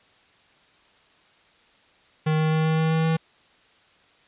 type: tone with pitch steps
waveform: square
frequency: 156 / 156.9 / 157.81 / 158.73 / 159.65 / 160.57 / 161.5 Hz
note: D#3 / D#3 / D#3 / D#3 / D#3 / E3 / E3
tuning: +5 / +15 / +25 / +35 / +45 / -45 / -35 cents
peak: -20 dBFS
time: 2.26-3.17 s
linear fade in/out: 10 ms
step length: 130 ms
effects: white hiss -58 dBFS RMS until 4.27 s + resampled to 8000 Hz